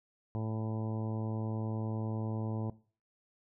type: harmonic tone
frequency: 110 Hz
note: A2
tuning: in tune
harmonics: 1 / 2 / 3 / 4 / 5 / 6 / 7 / 8 / 9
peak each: -34 / -40 / -44 / -46 / -48 / -50 / -51 / -52 / -53 dBFS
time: 0.35-2.7 s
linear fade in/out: 0 ms
effects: noise-tail reverb RT60 0.4 s tail -19 dB re dry